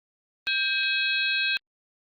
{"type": "tone cluster", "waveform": "sine", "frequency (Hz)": [1580, 2549, 3327, 3849, 4214], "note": ["G6", "D#7", "G#7", "B7", "C8"], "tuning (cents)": [13, 41, 2, -45, 12], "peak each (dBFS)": [-28, -26, -32, -32, -32], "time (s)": [0.47, 1.57], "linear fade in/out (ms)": 0, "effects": ["Opus 32 kbps"]}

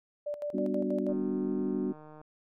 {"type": "tone with tremolo", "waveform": "sine", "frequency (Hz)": 587.3, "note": "D5", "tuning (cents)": 0, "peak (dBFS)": -31, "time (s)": [0.26, 1.13], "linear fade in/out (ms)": 10, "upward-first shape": "square", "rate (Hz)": 6.2, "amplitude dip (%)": 70}
{"type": "chord", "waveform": "sine", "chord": "G major seventh", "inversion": "none", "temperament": "equal", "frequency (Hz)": [196, 246.9, 293.7, 370], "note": ["G3", "B3", "D4", "F#4"], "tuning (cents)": [0, 0, 0, 0], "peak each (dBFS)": -34, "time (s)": [0.53, 1.93], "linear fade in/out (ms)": 20}
{"type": "click train", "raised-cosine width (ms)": 1, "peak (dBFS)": -37, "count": 173, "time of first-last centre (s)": [1.09, 2.214], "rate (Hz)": 153}
{"effects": []}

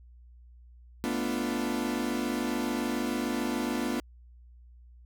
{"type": "chord", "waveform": "40% pulse", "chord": "B half-diminished seventh", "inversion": "third", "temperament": "equal", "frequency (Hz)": [220, 246.9, 293.7, 349.2], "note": ["A3", "B3", "D4", "F4"], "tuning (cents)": [0, 0, 0, 0], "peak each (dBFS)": [-35, -31, -34, -35], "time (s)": [1.04, 4], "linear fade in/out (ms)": 0, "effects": ["added 60 Hz sine -50 dBFS peak until 5.05 s"]}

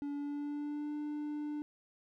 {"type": "tone with pitch glide", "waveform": "triangle", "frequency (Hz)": [286.6, 297.2], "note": ["D4", "D4"], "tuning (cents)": [-42, 21], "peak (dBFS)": -34, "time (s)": [0.02, 1.62], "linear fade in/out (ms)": 0, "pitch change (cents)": 63, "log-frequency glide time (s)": [0.13, 0.94], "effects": []}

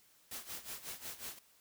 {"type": "noise with tremolo", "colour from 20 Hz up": "white", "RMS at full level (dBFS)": -43, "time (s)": [0.31, 1.39], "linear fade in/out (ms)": 5, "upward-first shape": "sine", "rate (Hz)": 5.5, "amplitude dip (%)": 80, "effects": ["white hiss -67 dBFS RMS until 1.6 s"]}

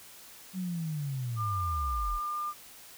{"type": "linear sweep", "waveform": "sine", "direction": "down", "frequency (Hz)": [190.9, 36.71], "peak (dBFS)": -31, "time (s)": [0.53, 2.2], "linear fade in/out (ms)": 50}
{"type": "tone", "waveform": "sine", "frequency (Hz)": 1201, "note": "D6", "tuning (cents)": 38, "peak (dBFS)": -31, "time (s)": [1.36, 2.54], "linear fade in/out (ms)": 50}
{"effects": ["white hiss -51 dBFS RMS until 2.97 s"]}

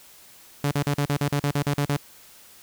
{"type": "tone bursts", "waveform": "sawtooth", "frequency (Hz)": 143.6, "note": "D3", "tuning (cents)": -39, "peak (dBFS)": -17, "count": 12, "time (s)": [0.64, 1.967], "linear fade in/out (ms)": 2, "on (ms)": 73, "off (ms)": 41, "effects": ["white hiss -50 dBFS RMS until 2.62 s"]}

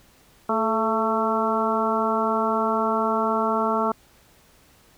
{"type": "harmonic tone with a mistuned harmonic", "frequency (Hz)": 223, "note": "A3", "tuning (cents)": 23, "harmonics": [1, 2, 3, 4, 5, 6], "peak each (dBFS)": [-27, -27, -27, -27, -27, -27], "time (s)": [0.49, 3.92], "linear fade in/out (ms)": 5, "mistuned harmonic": 2, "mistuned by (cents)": -46, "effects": ["pink hiss -56 dBFS RMS until 4.97 s"]}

